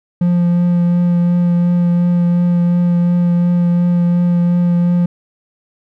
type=tone with vibrato; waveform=triangle; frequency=174.61 Hz; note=F3; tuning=in tune; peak=-8 dBFS; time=0.21-5.06 s; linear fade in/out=5 ms; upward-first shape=triangle; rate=2.8 Hz; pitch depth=14 cents each way; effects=none